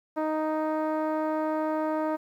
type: tone with low-pass filter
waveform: 10% pulse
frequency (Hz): 311.1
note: D#4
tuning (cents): 0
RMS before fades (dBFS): -28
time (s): 0.16-2.17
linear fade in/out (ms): 20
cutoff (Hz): 810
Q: 0.94
effects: 10-bit